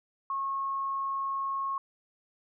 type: tone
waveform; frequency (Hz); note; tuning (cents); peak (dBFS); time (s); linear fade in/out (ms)
sine; 1090; C#6; -29; -29; 0.3-1.78; 2
effects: none